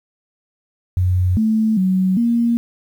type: tone with pitch steps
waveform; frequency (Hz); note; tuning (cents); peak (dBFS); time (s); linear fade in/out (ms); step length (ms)
sine; 91.3 / 219.3 / 187 / 234.6; F#2 / A3 / F#3 / A#3; -23 / -6 / +19 / +11; -13; 0.97-2.57; 0; 400
effects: 8-bit